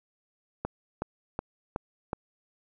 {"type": "click train", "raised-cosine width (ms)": 1, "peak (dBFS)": -16, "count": 5, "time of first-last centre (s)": [0.65, 2.131], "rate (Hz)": 2.7, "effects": []}